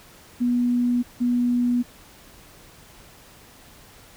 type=tone pair in turn; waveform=sine; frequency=243.6 / 243.6 Hz; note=B3 / B3; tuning=-24 / -24 cents; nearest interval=unison; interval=0 cents; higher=neither; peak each=-18 / -18 dBFS; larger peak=neither; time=0.4-1.03 / 1.2-1.83 s; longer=neither; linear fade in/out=20 ms; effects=pink hiss -49 dBFS RMS until 4.16 s

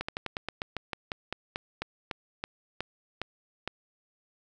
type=slowing click train; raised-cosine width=0.3 ms; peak=-16 dBFS; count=18; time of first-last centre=0.01-3.676 s; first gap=75 ms; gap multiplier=1.12; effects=none

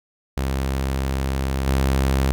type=tone with level steps; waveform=sawtooth; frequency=66.9 Hz; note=C2; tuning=39 cents sharp; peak=-17 / -13 dBFS; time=0.37-2.32 s; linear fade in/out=0 ms; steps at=1.67 s; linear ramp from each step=2 ms; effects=none

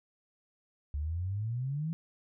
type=exponential sweep; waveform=sine; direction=up; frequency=70 to 167.7 Hz; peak=-31 dBFS; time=0.94-1.93 s; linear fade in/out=0 ms; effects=none

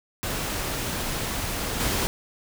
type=noise with level steps; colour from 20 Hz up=pink; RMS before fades=-29 / -25 dBFS; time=0.23-2.07 s; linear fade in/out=0 ms; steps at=1.8 s; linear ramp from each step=2 ms; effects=none

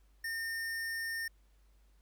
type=tone; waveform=square; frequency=1820 Hz; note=A#6; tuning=42 cents flat; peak=-36 dBFS; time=0.24-1.28 s; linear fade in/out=5 ms; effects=added 50 Hz sine -62 dBFS peak until 2.01 s + pink hiss -75 dBFS RMS until 2.01 s

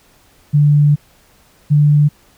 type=tone pair in turn; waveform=sine; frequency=146.83 / 147.55 Hz; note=D3 / D3; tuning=0 / +8 cents; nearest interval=unison; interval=8 cents; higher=second; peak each=-7 dBFS; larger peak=neither; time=0.53-0.96 / 1.7-2.09 s; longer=first; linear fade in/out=20 ms; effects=pink hiss -51 dBFS RMS until 2.37 s

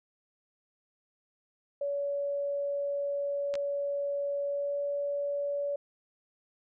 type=tone with pitch glide; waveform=sine; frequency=567 to 570.6 Hz; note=C#5 to C#5; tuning=+39 to +50 cents; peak=-29 dBFS; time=1.81-5.76 s; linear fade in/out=5 ms; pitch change=+11 cents; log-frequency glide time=4.46-4.8 s
type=clicks; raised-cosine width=0.2 ms; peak=-23 dBFS; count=2; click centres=3.54 / 3.554 s
effects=none

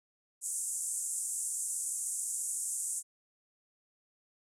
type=band-pass noise; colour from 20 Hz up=pink; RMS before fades=-36 dBFS; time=0.41-3.03 s; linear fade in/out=50 ms; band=7300 to 10000 Hz; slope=48 dB/octave; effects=none

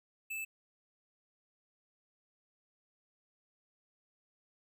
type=tone; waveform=square; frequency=2629 Hz; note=E7; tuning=5 cents flat; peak=-38 dBFS; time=0.3-0.45 s; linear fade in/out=10 ms; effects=none

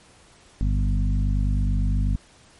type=harmonic tone with a mistuned harmonic; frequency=50 Hz; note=G1; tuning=35 cents sharp; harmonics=1 / 2 / 3 / 4 / 5; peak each=-20 / -26 / -30 / -32 / -34 dBFS; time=0.61-2.16 s; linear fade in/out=0 ms; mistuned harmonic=2; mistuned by=-22 cents; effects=pink hiss -53 dBFS RMS until 2.59 s + MP3 48 kbps

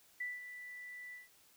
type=tone with ADSR envelope; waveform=sine; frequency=1975.5 Hz; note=B6; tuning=in tune; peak=-36 dBFS; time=0.2-1.29 s; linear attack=8 ms; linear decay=190 ms; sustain=-10 dB; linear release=160 ms; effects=white hiss -66 dBFS RMS until 1.56 s

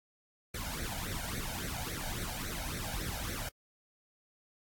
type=noise with flanger; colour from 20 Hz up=pink; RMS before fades=-38 dBFS; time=0.54-3.49 s; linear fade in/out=5 ms; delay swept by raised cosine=0.49 to 1.36 ms; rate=3.6 Hz; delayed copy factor=+0.85; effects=AAC 64 kbps

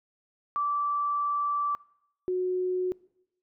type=tone pair in turn; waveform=sine; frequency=1163 / 366.3 Hz; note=D6 / F#4; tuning=-17 / -17 cents; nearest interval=octave + minor sixth; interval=2000 cents; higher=first; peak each=-25 dBFS; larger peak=neither; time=0.56-1.75 / 2.28-2.92 s; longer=first; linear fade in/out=0 ms; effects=noise-tail reverb RT60 0.8 s tail -23 dB re dry

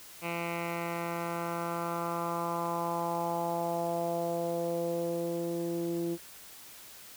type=tone with low-pass filter sweep; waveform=10% pulse; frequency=170 Hz; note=F3; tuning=46 cents flat; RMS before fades=-33 dBFS; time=0.21-6.18 s; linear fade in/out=50 ms; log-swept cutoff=2400 to 340 Hz; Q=3; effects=white hiss -50 dBFS RMS until 7.16 s

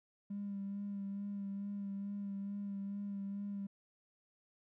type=tone with vibrato; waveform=triangle; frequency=200 Hz; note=G3; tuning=35 cents sharp; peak=-35 dBFS; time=0.3-3.67 s; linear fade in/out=10 ms; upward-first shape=sine; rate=2.3 Hz; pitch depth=23 cents each way; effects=tanh soft clip ceiling -36 dBFS

